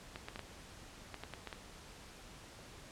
clicks, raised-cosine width 0.3 ms, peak -27 dBFS, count 9, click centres 0.159 / 0.285 / 0.359 / 0.393 / 1.143 / 1.236 / 1.337 / 1.473 / 1.528 s, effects pink hiss -54 dBFS RMS until 2.91 s + low-pass 9000 Hz 12 dB/octave

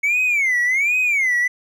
triangle tone with vibrato, 2206 Hz, C#7, 9 cents flat, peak -13 dBFS, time 0.03-1.48 s, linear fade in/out 10 ms, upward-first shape sine, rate 1.3 Hz, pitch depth 230 cents each way, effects tanh soft clip ceiling -10 dBFS

